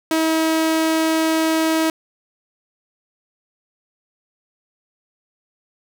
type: tone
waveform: sawtooth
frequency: 320.7 Hz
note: E4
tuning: 48 cents flat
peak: -12 dBFS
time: 0.11-1.9 s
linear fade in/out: 2 ms
effects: none